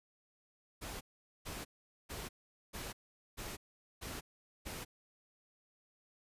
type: noise bursts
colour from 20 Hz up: pink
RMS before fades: -44 dBFS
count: 7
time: 0.81-4.85 s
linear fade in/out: 20 ms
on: 200 ms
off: 440 ms
effects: resampled to 32000 Hz